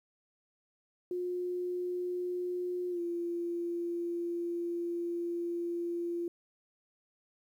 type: tone with pitch glide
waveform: sine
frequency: 358.1 to 343.9 Hz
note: F4 to F4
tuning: +43 to -27 cents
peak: -32 dBFS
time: 1.11-6.28 s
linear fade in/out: 2 ms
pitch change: -70 cents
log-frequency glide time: 2.9-3 s
effects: 11-bit